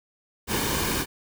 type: noise with comb filter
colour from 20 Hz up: pink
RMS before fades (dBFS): -26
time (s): 0.47-1.06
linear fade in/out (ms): 50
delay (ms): 1.5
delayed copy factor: -0.5
effects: none

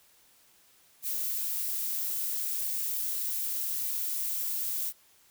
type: noise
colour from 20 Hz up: violet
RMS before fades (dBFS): -32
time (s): 1.02-4.93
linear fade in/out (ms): 50
effects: white hiss -62 dBFS RMS until 5.3 s

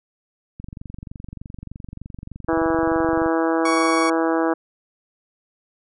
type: click train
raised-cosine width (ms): 5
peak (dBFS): -22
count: 63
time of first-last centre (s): 0.6-3.261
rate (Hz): 23.3
type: harmonic tone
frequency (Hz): 163.5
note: E3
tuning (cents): -14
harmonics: 2 / 3 / 4 / 5 / 6 / 7 / 8 / 9 / 10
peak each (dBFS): -20 / -24 / -26 / -28 / -30 / -31 / -32 / -33 / -34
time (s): 2.48-4.54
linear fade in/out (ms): 10
type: tone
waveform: 30% pulse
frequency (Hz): 1120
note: C#6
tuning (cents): +18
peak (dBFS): -18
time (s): 3.65-4.1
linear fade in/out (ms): 5
effects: resampled to 24000 Hz

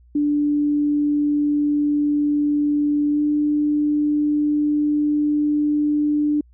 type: tone with pitch glide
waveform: sine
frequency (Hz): 293.3 to 296.7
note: D4 to D4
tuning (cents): -2 to +18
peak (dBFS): -16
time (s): 0.15-6.41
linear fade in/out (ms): 5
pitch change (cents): +20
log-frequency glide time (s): 3.11-3.2
effects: added 60 Hz sine -48 dBFS peak until 6.53 s

